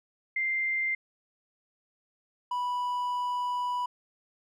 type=tone pair in turn; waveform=sine / triangle; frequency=2093 / 984.6 Hz; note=C7 / B5; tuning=0 / -6 cents; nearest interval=octave + minor second; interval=1306 cents; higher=first; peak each=-26 dBFS; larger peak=neither; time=0.36-0.95 / 2.51-3.86 s; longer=second; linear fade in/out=5 ms; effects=none